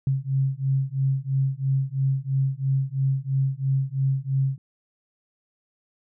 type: beating tone pair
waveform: sine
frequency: 133.5 / 136.5 Hz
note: C3 / C#3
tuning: +35 / -26 cents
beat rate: 3 Hz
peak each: -24 dBFS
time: 0.07-4.58 s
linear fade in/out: 2 ms
effects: none